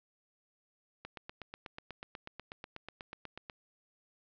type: click train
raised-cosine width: 0.3 ms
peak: -27 dBFS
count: 21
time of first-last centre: 1.05-3.498 s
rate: 8.17 Hz
effects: low-pass 5000 Hz 12 dB/octave